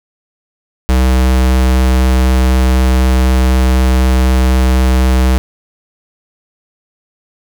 square tone, 64 Hz, C2, 38 cents flat, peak -8 dBFS, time 0.89-5.38 s, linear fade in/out 0 ms, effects none

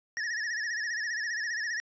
square tone with vibrato, 1799 Hz, A6, 38 cents sharp, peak -31 dBFS, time 0.17-1.8 s, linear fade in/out 0 ms, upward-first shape sine, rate 15 Hz, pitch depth 110 cents each way, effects resampled to 16000 Hz

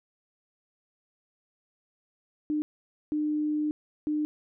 sine tone bursts at uneven times, 301.7 Hz, D4, 47 cents sharp, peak -25 dBFS, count 3, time 2.5-2.62 / 3.12-3.71 / 4.07-4.25 s, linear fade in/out 0 ms, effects none

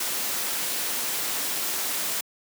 white noise, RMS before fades -28 dBFS, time 0-2.21 s, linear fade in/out 5 ms, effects high-pass 200 Hz 12 dB/octave

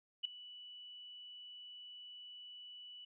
sine tone with ADSR envelope, 2960 Hz, F#7, in tune, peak -31 dBFS, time 0.23-3.05 s, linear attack 21 ms, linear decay 3 ms, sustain -19 dB, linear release 7 ms, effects none

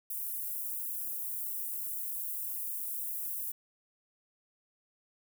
white high-pass noise, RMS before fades -37 dBFS, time 0.1-3.52 s, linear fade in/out 5 ms, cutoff 11000 Hz, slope 24 dB/octave, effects none

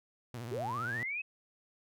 sawtooth tone with vibrato, 118.2 Hz, A#2, 24 cents sharp, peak -36 dBFS, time 0.34-1.03 s, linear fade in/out 0 ms, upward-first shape sine, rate 15 Hz, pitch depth 100 cents each way
sine linear sweep, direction up, 329.6 to 2600 Hz, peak -34 dBFS, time 0.51-1.22 s, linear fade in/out 10 ms
effects none

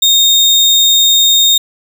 35% pulse tone, 3690 Hz, A#7, 18 cents flat, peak -4 dBFS, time 0.02-1.58 s, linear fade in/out 5 ms, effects none

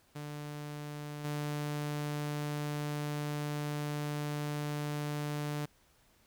sawtooth tone with level steps, 147.8 Hz, D3, 11 cents sharp, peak -36 / -30 dBFS, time 0.15-5.66 s, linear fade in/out 10 ms, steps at 1.24 s, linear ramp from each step 10 ms, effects pink hiss -67 dBFS RMS until 6.26 s

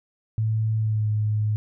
sine tone with pitch glide, 110 to 106.62 Hz, A2 to G#2, 0 to +46 cents, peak -20 dBFS, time 0.38-1.56 s, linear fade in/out 0 ms, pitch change -54 cents, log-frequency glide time 0.77-1.08 s, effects none

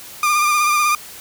30% pulse tone with vibrato, 1200 Hz, D6, 37 cents sharp, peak -11 dBFS, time 0.23-0.95 s, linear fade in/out 2 ms, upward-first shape sine, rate 16 Hz, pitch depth 31 cents each way, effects white hiss -37 dBFS RMS until 1.2 s

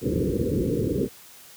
white low-pass noise, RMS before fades -24 dBFS, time 0.01-1.09 s, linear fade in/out 50 ms, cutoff 500 Hz, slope 96 dB/octave, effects white hiss -48 dBFS RMS until 1.56 s + high-pass 60 Hz 12 dB/octave

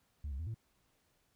sine tone with pitch steps, 73.2 / 66.5 / 81.7 / 112 Hz, D2 / C2 / E2 / A2, -5 / +29 / -15 / +31 cents, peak -35 dBFS, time 0.24-0.544 s, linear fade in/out 5 ms, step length 76 ms, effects tanh soft clip ceiling -36 dBFS + pink hiss -75 dBFS RMS until 1.35 s

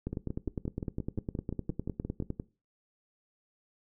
two click trains, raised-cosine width 3 ms, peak -22 / -20 dBFS, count 14 / 23, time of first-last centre 0.13-2.399 / 0.07-2.304 s, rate 5.73 / 9.85 Hz, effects noise-tail reverb RT60 0.3 s tail -19 dB re dry

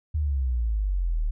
sine exponential sweep, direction down, 78.8 to 36.66 Hz, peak -22 dBFS, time 0.14-1.31 s, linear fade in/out 10 ms, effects none

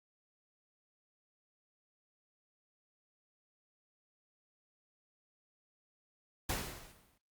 pink noise with exponential decay, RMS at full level -34 dBFS, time 6.49-7.18 s, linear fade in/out 5 ms, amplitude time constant 150 ms, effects noise-tail reverb RT60 0.1 s tail -19 dB re dry + Opus 48 kbps

